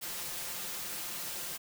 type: noise with comb filter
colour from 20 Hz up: white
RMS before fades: -39 dBFS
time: 0.01-1.58 s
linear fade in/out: 20 ms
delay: 5.7 ms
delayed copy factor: +0.7
effects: none